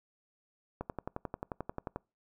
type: click train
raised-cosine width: 1 ms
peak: -22 dBFS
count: 14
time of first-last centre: 0.81-1.96 s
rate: 11.3 Hz
effects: noise-tail reverb RT60 0.3 s tail -26 dB re dry